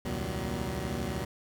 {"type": "tone cluster", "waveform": "15% pulse", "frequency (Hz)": [67.4, 79.8, 118.6, 189.5], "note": ["C#2", "D#2", "A#2", "F#3"], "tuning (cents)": [-48, 44, 30, 42], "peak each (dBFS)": -31, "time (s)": [0.05, 1.25], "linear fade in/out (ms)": 5, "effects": []}